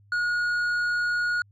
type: tone with tanh clipping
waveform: triangle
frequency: 1445 Hz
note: F#6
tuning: 41 cents flat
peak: -24 dBFS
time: 0.12-1.42 s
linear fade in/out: 2 ms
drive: 10 dB
effects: added 101 Hz sine -54 dBFS peak until 1.51 s